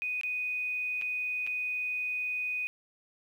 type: tone with dropouts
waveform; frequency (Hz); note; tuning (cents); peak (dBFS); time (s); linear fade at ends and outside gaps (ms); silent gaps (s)
sine; 2489; D#7; 0; -30; 0.02-2.67; 0; 0.212-0.234 / 1.014-1.021 / 1.466-1.473
effects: 10-bit